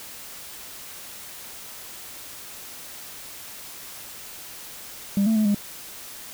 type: tone with pitch steps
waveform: sine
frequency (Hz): 199.4 / 222.1 / 215 / 204.3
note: G3 / A3 / A3 / G#3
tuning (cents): +30 / +16 / -40 / -28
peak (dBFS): -15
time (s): 5.17-5.546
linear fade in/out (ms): 2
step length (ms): 94
effects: tanh soft clip ceiling -16 dBFS + white hiss -40 dBFS RMS until 6.33 s